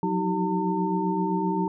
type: tone cluster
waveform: sine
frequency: 176.8 / 184.4 / 316.1 / 384.5 / 905 Hz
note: F3 / F#3 / D#4 / G4 / A5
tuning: +22 / -6 / +27 / -33 / +48 cents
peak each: -35 / -27 / -29 / -30 / -28 dBFS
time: 0.03-1.68 s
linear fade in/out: 2 ms
effects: none